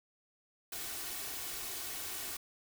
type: noise with comb filter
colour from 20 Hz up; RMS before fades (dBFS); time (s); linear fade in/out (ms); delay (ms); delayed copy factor
white; -41; 0.72-2.37; 5; 2.7; +0.5
effects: none